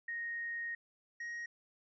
sine / triangle tone pair in turn, 1865 / 1880.1 Hz, A#6 / A#6, 0 / +14 cents, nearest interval unison, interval 14 cents, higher second, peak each -37 / -38 dBFS, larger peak first, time 0.08-0.75 / 1.2-1.46 s, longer first, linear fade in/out 5 ms, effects resampled to 16000 Hz

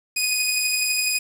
15% pulse beating tone pair, 2489 / 2501 Hz, D#7 / D#7, 0 / +8 cents, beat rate 12 Hz, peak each -14 / -22 dBFS, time 0.16-1.19 s, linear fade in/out 10 ms, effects 7-bit

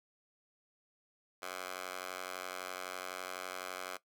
10% pulse tone with high-pass filter, 91.9 Hz, F#2, 11 cents flat, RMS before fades -43 dBFS, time 1.42-3.97 s, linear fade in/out 5 ms, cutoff 830 Hz, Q 1.2, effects noise-tail reverb RT60 0.1 s tail -17 dB re dry

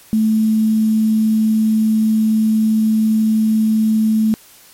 sine tone with quantisation, 218.8 Hz, A3, 9 cents flat, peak -11 dBFS, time 0.13-4.34 s, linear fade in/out 0 ms, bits 6, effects white hiss -45 dBFS RMS until 4.73 s + MP3 64 kbps

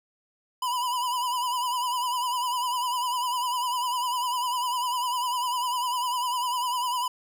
square tone with vibrato, 987.8 Hz, B5, in tune, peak -26 dBFS, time 0.62-7.08 s, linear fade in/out 5 ms, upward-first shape triangle, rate 10 Hz, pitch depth 82 cents each way, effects none

